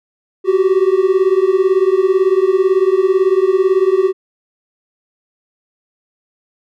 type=beating tone pair; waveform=triangle; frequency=370.4 / 388.4 Hz; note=F#4 / G4; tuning=+2 / -16 cents; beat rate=18 Hz; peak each=-11 dBFS; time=0.44-4.13 s; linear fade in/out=50 ms; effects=none